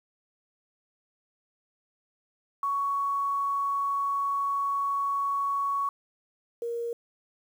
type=tone pair in turn; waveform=sine; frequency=1117 / 469.6 Hz; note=C#6 / A#4; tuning=+13 / +13 cents; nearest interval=octave + minor third; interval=1500 cents; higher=first; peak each=-25 / -29 dBFS; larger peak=first; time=2.63-5.89 / 6.62-6.93 s; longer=first; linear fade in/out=2 ms; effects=9-bit